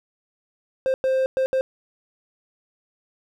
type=tone bursts at uneven times; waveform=triangle; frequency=525 Hz; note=C5; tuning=6 cents sharp; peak=-16 dBFS; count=4; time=0.86-0.94 / 1.04-1.26 / 1.37-1.46 / 1.53-1.61 s; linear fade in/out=0 ms; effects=none